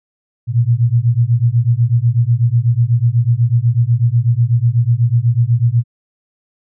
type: beating tone pair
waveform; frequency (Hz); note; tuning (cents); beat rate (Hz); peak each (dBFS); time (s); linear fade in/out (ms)
sine; 114.6 / 122.7; A#2 / B2; -29 / -11; 8.1; -13 / -13; 0.47-5.84; 50
effects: none